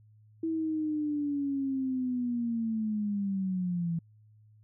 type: linear sweep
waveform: sine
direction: down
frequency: 327.2 to 164.81 Hz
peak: -28 dBFS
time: 0.43-3.99 s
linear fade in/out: 5 ms
effects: added 107 Hz sine -56 dBFS peak until 4.63 s